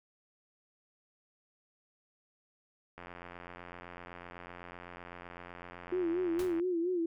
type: click train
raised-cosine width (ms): 0.5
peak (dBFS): -31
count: 319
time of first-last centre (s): 2.98-6.598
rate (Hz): 87.9
type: tone with vibrato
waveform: sine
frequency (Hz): 349.1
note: F4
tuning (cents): -1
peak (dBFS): -29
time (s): 5.92-7.06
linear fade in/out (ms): 5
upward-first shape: sine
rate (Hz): 4.3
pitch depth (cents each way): 97
type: noise with exponential decay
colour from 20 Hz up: pink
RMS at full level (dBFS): -40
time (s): 6.39-6.6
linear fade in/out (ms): 2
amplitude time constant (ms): 44
effects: none